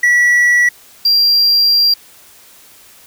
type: tone pair in turn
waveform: triangle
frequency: 1943 / 4751 Hz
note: B6 / D8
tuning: -29 / +19 cents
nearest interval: octave + minor third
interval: 1548 cents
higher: second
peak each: -6 / -7 dBFS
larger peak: first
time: 0.03-0.69 / 1.05-1.94 s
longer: second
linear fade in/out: 5 ms
effects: white hiss -43 dBFS RMS until 3.06 s